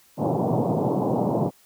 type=band-pass noise; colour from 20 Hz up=pink; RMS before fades=-23 dBFS; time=0.17-1.51 s; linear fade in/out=50 ms; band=120 to 900 Hz; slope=48 dB/octave; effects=white hiss -57 dBFS RMS until 1.65 s